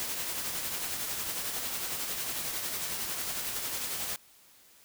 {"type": "noise with tremolo", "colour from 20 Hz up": "white", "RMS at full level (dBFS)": -33, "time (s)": [0, 4.16], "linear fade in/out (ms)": 0, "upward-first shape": "triangle", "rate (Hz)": 11, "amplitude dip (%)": 40, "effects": ["white hiss -59 dBFS RMS until 4.84 s"]}